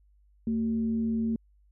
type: tone with frequency modulation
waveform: sine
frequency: 225.8 Hz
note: A3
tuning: 45 cents sharp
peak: -25 dBFS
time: 0.47-1.36 s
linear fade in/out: 2 ms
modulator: 155 Hz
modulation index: 0.31
effects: added 50 Hz sine -59 dBFS peak until 1.71 s